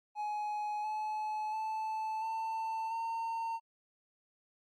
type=tone with pitch steps; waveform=triangle; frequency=840 / 857.2 / 874.7 / 892.5 / 910.8 Hz; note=G#5 / A5 / A5 / A5 / A#5; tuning=+19 / -45 / -10 / +24 / -40 cents; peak=-32 dBFS; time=0.15-3.6 s; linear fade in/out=50 ms; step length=690 ms; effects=AAC 64 kbps

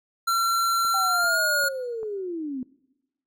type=tone with pitch glide; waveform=square; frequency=1361 to 1435.3 Hz; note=F6 to F6; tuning=-45 to +47 cents; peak=-21 dBFS; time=0.27-1.69 s; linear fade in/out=10 ms; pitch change=+92 cents; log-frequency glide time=1.06-1.39 s
type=click train; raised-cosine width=1 ms; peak=-31 dBFS; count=4; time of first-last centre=0.85-2.031 s; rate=2.54 Hz
type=linear sweep; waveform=sine; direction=down; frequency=784 to 246.9 Hz; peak=-28 dBFS; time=0.94-2.63 s; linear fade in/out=2 ms
effects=noise-tail reverb RT60 1.0 s tail -23 dB re dry

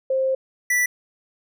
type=tone pair in turn; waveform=sine / square; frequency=528 / 1968.9 Hz; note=C5 / B6; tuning=+16 / -6 cents; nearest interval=octave + major seventh; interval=2278 cents; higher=second; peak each=-18 dBFS; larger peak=neither; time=0.1-0.35 / 0.7-0.86 s; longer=first; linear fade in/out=5 ms; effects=none

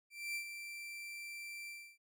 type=tone with ADSR envelope; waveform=40% pulse; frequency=2349 Hz; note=D7; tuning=in tune; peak=-36 dBFS; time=0.1-1.98 s; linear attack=250 ms; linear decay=90 ms; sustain=-8 dB; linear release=300 ms; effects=none

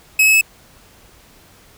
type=tone with pitch steps; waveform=45% pulse; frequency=2566 / 2582 / 2599 Hz; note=E7 / E7 / E7; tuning=-47 / -37 / -25 cents; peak=-9 dBFS; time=0.19-0.412 s; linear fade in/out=5 ms; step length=74 ms; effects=pink hiss -48 dBFS RMS until 1.77 s

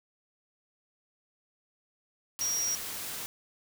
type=tone in noise; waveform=sine; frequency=5680 Hz; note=F8; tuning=28 cents sharp; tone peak=-28 dBFS; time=2.41-2.75 s; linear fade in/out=0 ms; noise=white; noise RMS=-38 dBFS; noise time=2.39-3.26 s; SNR=+7 dB; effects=none

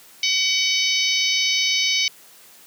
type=harmonic tone; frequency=754 Hz; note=F#5; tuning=32 cents sharp; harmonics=3 / 4 / 5 / 6 / 7 / 8; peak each=-23 / -24 / -25 / -26 / -26 / -27 dBFS; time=0.23-2.08 s; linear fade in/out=2 ms; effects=white hiss -48 dBFS RMS until 2.66 s + high-pass 150 Hz 12 dB/octave

